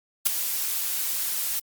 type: noise with ADSR envelope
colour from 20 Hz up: blue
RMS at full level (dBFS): -17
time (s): 0.25-1.6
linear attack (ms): 19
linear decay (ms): 5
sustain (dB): -10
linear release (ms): 14
effects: Opus 48 kbps